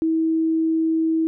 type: tone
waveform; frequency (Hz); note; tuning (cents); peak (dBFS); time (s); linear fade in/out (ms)
sine; 322.7; E4; -37; -17; 0.02-1.27; 0
effects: none